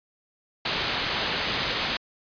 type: low-pass noise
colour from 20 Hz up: white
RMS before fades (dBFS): -28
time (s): 0.65-1.97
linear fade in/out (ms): 5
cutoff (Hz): 4600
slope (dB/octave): 48
effects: resampled to 11025 Hz